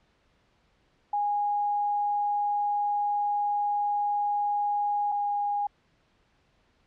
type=tone pair in turn; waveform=sine; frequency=823 / 819 Hz; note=G#5 / G#5; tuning=-16 / -24 cents; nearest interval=unison; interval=8 cents; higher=first; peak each=-24 / -25 dBFS; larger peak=first; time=1.13-5.12 / 5.12-5.67 s; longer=first; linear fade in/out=5 ms; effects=pink hiss -67 dBFS RMS until 6.86 s + low-pass 4000 Hz 12 dB/octave